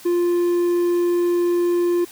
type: tone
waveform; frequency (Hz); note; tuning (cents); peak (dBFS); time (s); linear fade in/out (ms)
triangle; 349.2; F4; 0; -14; 0.05-2.05; 10
effects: white hiss -43 dBFS RMS until 2.11 s